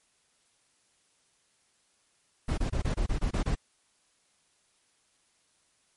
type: noise bursts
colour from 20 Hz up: brown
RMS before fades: -27 dBFS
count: 9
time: 2.48-3.553 s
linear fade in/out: 10 ms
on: 97 ms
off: 25 ms
effects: white hiss -69 dBFS RMS until 5.96 s + MP3 48 kbps